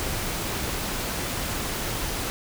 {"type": "noise", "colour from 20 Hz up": "pink", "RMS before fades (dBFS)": -29, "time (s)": [0, 2.3], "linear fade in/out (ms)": 0, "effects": []}